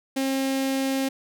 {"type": "tone with notch filter", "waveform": "sawtooth", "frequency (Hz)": 268.3, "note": "C4", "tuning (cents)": 44, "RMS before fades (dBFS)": -25, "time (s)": [0.16, 1.09], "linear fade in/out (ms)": 10, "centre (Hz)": 1200, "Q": 1.5, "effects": []}